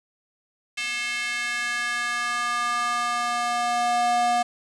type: tone with high-pass filter sweep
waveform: square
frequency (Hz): 240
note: B3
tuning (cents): -49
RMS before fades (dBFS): -25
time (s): 0.77-4.43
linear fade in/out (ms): 10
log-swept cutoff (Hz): 2400 to 640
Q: 2.9
effects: resampled to 22050 Hz + 7-bit